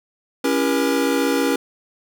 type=chord; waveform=square; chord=C# diminished seventh; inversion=none; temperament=just; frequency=277.2 / 332.6 / 399.1 / 479 Hz; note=C#4 / E4 / G4 / Bb4; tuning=0 / +16 / +31 / +47 cents; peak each=-21 / -26 / -26 / -23 dBFS; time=0.44-1.56 s; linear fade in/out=5 ms; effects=none